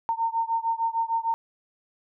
sine beating tone pair, 910 / 916.6 Hz, A#5 / A#5, -42 / -29 cents, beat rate 6.6 Hz, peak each -26 / -27 dBFS, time 0.09-1.34 s, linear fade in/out 0 ms, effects none

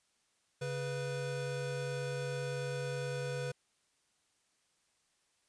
square tone pair together, 138.59 / 493.9 Hz, C#3 / B4, 0 / 0 cents, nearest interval octave + minor seventh, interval 2200 cents, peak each -39 / -39 dBFS, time 0.61-3.52 s, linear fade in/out 10 ms, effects white hiss -75 dBFS RMS until 5.48 s + resampled to 22050 Hz

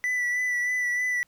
triangle tone with vibrato, 1975.5 Hz, B6, in tune, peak -22 dBFS, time 0.04-1.23 s, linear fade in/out 0 ms, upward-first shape sine, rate 3.2 Hz, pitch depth 22 cents each way, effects pink hiss -67 dBFS RMS until 1.27 s

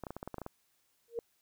clicks, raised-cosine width 1 ms, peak -26 dBFS, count 10, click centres 0.037 / 0.068 / 0.106 / 0.166 / 0.229 / 0.276 / 0.343 / 0.383 / 0.417 / 0.464 s
sine tone with exponential growth, 466.2 Hz, A#4, in tune, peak -29 dBFS, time 1.08-1.19 s, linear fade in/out 1 ms, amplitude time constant 23 ms
effects white hiss -74 dBFS RMS until 1.41 s

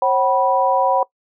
sine tone cluster, 538 / 759 / 979 Hz, C5 / F#5 / B5, +48 / +44 / -15 cents, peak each -18 dBFS, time 0.02-1.03 s, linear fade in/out 2 ms, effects noise-tail reverb RT60 0.1 s tail -21 dB re dry

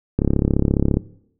click train, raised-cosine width 3 ms, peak -4 dBFS, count 28, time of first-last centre 0.19-0.97 s, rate 34.6 Hz, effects noise-tail reverb RT60 0.7 s tail -19 dB re dry

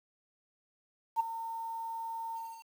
sine tone with ADSR envelope, 910 Hz, A#5, 42 cents flat, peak -22 dBFS, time 1.16-2.66 s, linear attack 39 ms, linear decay 13 ms, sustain -14 dB, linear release 310 ms, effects tanh soft clip ceiling -18 dBFS + 9-bit

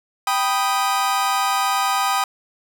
40% pulse chord, G augmented, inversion none, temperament equal, 784 / 987.8 / 1244.5 Hz, G5 / B5 / D#6, 0 / 0 / 0 cents, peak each -21 / -23 / -21 dBFS, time 0.27-2.24 s, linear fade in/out 2 ms, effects none

